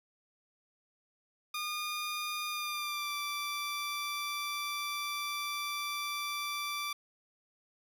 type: tone with pitch glide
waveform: 15% pulse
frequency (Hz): 1216 to 1169.2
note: D#6 to D6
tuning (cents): -40 to -8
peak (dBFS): -28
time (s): 1.54-6.93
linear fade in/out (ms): 5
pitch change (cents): -68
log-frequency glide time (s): 2.49-3.15
effects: none